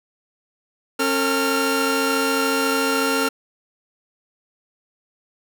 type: tone cluster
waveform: sawtooth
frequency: 271.3 / 451 / 1387 Hz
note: C#4 / A4 / F6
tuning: -37 / +43 / -12 cents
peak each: -19 dBFS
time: 0.99-3.29 s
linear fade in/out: 10 ms
effects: none